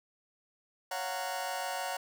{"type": "chord", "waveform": "sawtooth", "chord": "Gb major seventh", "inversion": "second", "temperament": "just", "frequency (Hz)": [555, 693.7, 740, 925], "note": ["Db5", "F5", "Gb5", "Bb5"], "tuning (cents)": [2, -12, 0, -14], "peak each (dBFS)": [-37, -38, -33, -36], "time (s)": [0.91, 1.97], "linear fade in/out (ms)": 5, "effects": []}